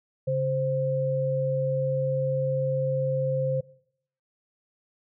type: tone pair together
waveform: sine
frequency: 138.74 / 523.3 Hz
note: C#3 / C5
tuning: +2 / 0 cents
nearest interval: octave + major seventh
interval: 2298 cents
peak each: -27 / -25 dBFS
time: 0.27-3.61 s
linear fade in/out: 10 ms
effects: noise-tail reverb RT60 0.7 s tail -22 dB re dry